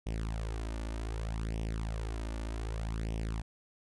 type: tone with flanger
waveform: sawtooth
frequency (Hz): 55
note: A1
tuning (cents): 0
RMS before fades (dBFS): -36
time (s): 0.06-3.42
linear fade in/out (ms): 10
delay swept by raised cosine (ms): 0.34 to 3.44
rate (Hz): 0.65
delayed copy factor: +0.75
effects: resampled to 24000 Hz